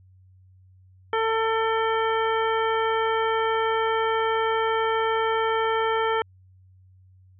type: harmonic tone with a mistuned harmonic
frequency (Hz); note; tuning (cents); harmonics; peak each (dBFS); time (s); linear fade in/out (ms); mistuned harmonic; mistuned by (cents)
446.9; A4; +27; 1 / 2 / 3 / 4 / 5 / 7; -24 / -26 / -28 / -32 / -36 / -36; 1.13-6.22; 2; 5; +22
effects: added 93 Hz sine -51 dBFS peak until 7.39 s